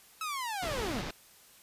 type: linear sweep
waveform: sawtooth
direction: down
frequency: 1311 to 173.7 Hz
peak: -30 dBFS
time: 0.21-1.01 s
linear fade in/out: 2 ms
type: low-pass noise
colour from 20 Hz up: pink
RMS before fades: -38 dBFS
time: 0.62-1.11 s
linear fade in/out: 5 ms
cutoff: 5700 Hz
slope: 24 dB/octave
effects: white hiss -58 dBFS RMS until 1.62 s + resampled to 32000 Hz